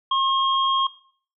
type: tone pair together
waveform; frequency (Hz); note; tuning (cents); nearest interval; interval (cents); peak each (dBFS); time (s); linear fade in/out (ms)
sine; 1074 / 3241; C6 / G#7; +45 / -43; octave + perfect fifth; 1912; -19 / -24; 0.11-0.87; 5
effects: noise-tail reverb RT60 0.5 s tail -18 dB re dry